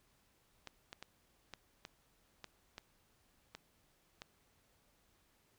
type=clicks; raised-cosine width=0.2 ms; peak=-29 dBFS; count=9; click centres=0.673 / 0.929 / 1.026 / 1.537 / 1.851 / 2.443 / 2.781 / 3.55 / 4.219 s; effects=pink hiss -73 dBFS RMS until 5.58 s